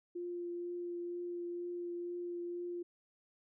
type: tone with vibrato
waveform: sine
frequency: 349.2 Hz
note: F4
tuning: in tune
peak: -38 dBFS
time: 0.15-2.83 s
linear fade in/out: 10 ms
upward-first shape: triangle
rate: 2.1 Hz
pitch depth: 12 cents each way
effects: none